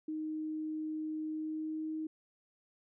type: tone with pitch glide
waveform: sine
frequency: 311.1 to 314 Hz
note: D#4 to D#4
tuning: 0 to +16 cents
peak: -35 dBFS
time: 0.08-2.07 s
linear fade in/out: 5 ms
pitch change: +16 cents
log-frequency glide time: 1.26-1.95 s
effects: none